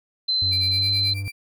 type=tone; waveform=sine; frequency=4074 Hz; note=C8; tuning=47 cents flat; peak=-19 dBFS; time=0.28-1.14 s; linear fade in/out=10 ms
type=tone with pitch glide; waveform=triangle; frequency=92.5 to 98.57 Hz; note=F#2 to G2; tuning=0 to +10 cents; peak=-24 dBFS; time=0.42-1.28 s; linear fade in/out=0 ms; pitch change=+110 cents; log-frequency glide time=0.66-0.89 s
type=tone with tremolo; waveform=35% pulse; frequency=2349 Hz; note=D7; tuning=in tune; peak=-28 dBFS; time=0.51-1.32 s; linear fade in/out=20 ms; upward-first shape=triangle; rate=9.3 Hz; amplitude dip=100%
effects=none